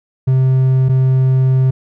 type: tone pair in turn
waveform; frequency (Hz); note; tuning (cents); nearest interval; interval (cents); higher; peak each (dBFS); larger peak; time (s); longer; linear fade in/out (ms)
triangle; 130.8 / 130.8; C3 / C3; 0 / 0; unison; 0; neither; -7; neither; 0.27-0.89 / 0.89-1.71; second; 10
effects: none